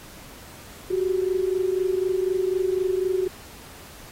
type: tone pair together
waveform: sine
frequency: 368 / 392 Hz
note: F#4 / G4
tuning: -9 / 0 cents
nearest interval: minor second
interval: 109 cents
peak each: -22 / -26 dBFS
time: 0.9-3.28 s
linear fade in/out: 10 ms
effects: pink hiss -45 dBFS RMS until 4.11 s + AAC 48 kbps